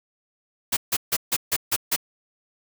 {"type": "noise bursts", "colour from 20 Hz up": "white", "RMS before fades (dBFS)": -22, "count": 7, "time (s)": [0.72, 1.963], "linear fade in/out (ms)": 10, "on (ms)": 49, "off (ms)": 150, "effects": []}